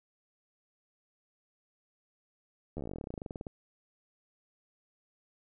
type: slowing click train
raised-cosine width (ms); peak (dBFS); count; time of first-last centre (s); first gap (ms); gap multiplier
2; -26; 25; 2.77-3.468; 12; 1.07
effects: none